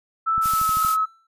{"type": "tone with pitch glide", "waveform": "sine", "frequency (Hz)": [1318.5, 1286.9], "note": ["E6", "E6"], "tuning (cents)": [0, -42], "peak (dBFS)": -18, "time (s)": [0.26, 1.06], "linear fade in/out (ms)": 20, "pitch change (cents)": -42, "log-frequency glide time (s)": [0.42, 0.76]}
{"type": "click train", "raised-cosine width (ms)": 5, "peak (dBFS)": -24, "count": 7, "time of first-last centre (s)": [0.38, 0.849], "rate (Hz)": 12.8}
{"type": "noise", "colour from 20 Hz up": "blue", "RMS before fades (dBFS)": -28, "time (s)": [0.41, 0.97], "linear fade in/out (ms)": 50}
{"type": "tone with exponential decay", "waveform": "triangle", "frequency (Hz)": 1331, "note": "E6", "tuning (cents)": 16, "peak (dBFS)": -22, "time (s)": [0.82, 1.27], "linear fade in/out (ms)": 5, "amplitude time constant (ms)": 97}
{"effects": ["resampled to 32000 Hz"]}